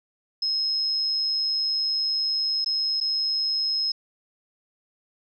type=tone with dropouts; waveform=sine; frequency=5150 Hz; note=E8; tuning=41 cents flat; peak=-22 dBFS; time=0.42-3.92 s; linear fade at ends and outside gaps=5 ms; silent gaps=2.646-2.66 / 3.003-3.01 s; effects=none